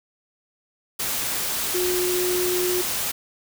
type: tone in noise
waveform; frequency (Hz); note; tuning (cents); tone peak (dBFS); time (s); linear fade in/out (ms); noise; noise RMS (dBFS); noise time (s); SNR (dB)
sine; 360.9; F#4; -43; -22; 1.74-2.82; 10; white; -26; 0.99-3.12; +1
effects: none